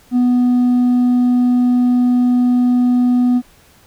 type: tone with hard clipping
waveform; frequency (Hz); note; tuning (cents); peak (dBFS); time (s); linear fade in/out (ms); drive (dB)
triangle; 246.9; B3; 0; -9; 0.11-3.42; 50; 1
effects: pink hiss -49 dBFS RMS until 3.86 s